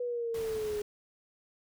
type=exponential sweep; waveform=sine; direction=down; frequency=492.3 to 413.2 Hz; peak=-31 dBFS; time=0-0.82 s; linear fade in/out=5 ms
type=noise; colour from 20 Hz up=pink; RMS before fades=-46 dBFS; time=0.34-0.82 s; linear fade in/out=5 ms
effects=none